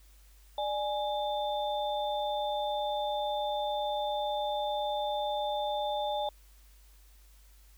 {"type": "tone cluster", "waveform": "sine", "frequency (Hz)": [595, 833, 3560], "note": ["D5", "G#5", "A7"], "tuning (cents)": [22, 5, 20], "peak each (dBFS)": [-33, -32, -40], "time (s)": [0.58, 6.29], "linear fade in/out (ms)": 2, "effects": ["added 50 Hz sine -55 dBFS peak until 7.77 s", "white hiss -64 dBFS RMS until 7.77 s"]}